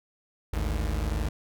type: tone pair together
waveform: 40% pulse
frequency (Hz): 52.96 / 74.9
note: G#1 / D2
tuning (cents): +35 / +35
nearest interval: tritone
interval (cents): 600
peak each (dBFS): -27 / -30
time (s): 0.53-1.29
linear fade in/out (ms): 5
effects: none